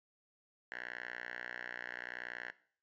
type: tone with band-pass filter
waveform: 5% pulse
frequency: 60.7 Hz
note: B1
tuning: 29 cents flat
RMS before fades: -45 dBFS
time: 0.72-2.51 s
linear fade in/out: 0 ms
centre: 1700 Hz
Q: 4.6
effects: noise-tail reverb RT60 0.5 s tail -18 dB re dry + resampled to 16000 Hz